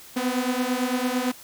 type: beating tone pair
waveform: sawtooth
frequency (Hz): 246.9 / 255.8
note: B3 / C4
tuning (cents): 0 / -39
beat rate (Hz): 8.9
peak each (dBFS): -22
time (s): 0.16-1.32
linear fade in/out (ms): 10
effects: white hiss -46 dBFS RMS until 1.43 s